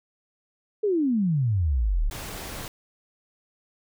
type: exponential sweep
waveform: sine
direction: down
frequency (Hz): 440 to 32.66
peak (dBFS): -20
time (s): 0.83-2.1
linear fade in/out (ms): 10
type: noise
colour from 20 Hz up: pink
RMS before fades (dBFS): -36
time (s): 2.11-2.68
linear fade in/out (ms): 2
effects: none